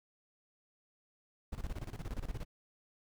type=noise with tremolo; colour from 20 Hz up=brown; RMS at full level=-38 dBFS; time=1.52-2.45 s; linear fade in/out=10 ms; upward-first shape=square; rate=17 Hz; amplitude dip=80%; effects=none